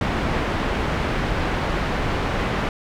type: low-pass noise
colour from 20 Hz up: pink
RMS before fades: -23 dBFS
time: 0.01-2.69 s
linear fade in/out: 2 ms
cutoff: 2300 Hz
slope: 12 dB/octave
effects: none

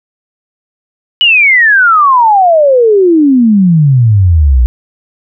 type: exponential sweep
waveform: sine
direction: down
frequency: 2988 to 57.8 Hz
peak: -3 dBFS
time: 1.21-4.66 s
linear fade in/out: 0 ms
effects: none

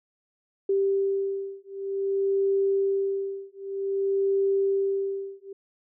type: beating tone pair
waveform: sine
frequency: 392 / 392.53 Hz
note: G4 / G4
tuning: 0 / +2 cents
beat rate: 0.53 Hz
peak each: -26 dBFS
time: 0.69-5.53 s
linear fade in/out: 5 ms
effects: none

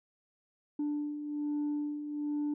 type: beating tone pair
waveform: sine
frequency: 293.7 / 294.9 Hz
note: D4 / D4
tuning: 0 / +7 cents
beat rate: 1.2 Hz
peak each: -38 / -31 dBFS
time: 0.79-2.54 s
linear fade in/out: 5 ms
effects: tanh soft clip ceiling -28 dBFS

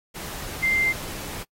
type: tone in noise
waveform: sine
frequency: 2090 Hz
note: C7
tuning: 2 cents flat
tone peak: -19 dBFS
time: 0.62-0.93 s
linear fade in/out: 20 ms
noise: pink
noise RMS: -35 dBFS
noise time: 0.14-1.44 s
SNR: +13 dB
effects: noise-tail reverb RT60 0.1 s tail -25 dB re dry + AAC 48 kbps

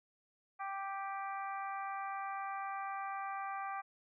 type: harmonic tone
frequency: 392 Hz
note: G4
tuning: in tune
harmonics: 2 / 3 / 4 / 5 / 6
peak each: -41 / -42 / -49 / -52 / -53 dBFS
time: 0.59-3.82 s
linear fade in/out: 20 ms
effects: none

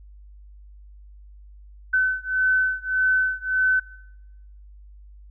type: beating tone pair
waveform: sine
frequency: 1517 / 1518.7 Hz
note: F#6 / F#6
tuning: +43 / +45 cents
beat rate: 1.7 Hz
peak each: -22 dBFS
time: 1.93-3.8 s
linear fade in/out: 10 ms
effects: noise-tail reverb RT60 0.9 s tail -22 dB re dry + added 50 Hz sine -43 dBFS peak until 5.3 s

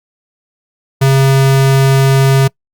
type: tone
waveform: square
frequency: 135.2 Hz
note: C#3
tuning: 43 cents flat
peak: -7 dBFS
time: 1.01-2.48 s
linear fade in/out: 10 ms
effects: noise-tail reverb RT60 0.1 s tail -25 dB re dry + Opus 48 kbps

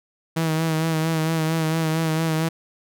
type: tone with vibrato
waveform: sawtooth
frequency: 160.5 Hz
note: E3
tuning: 46 cents flat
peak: -16 dBFS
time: 0.36-2.49 s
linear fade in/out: 10 ms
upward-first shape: sine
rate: 4.4 Hz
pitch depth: 36 cents each way
effects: none

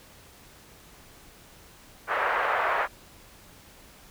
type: band-pass noise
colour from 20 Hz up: white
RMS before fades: -26 dBFS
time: 2.07-2.88 s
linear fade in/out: 50 ms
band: 520 to 1700 Hz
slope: 24 dB/octave
effects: pink hiss -52 dBFS RMS until 4.1 s

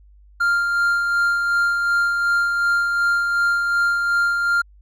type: tone with tremolo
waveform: triangle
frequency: 1396.9 Hz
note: F6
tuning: in tune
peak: -13 dBFS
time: 0.4-4.62 s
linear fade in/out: 10 ms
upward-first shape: sine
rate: 2.7 Hz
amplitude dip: 35%
effects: added 50 Hz sine -46 dBFS peak until 4.81 s

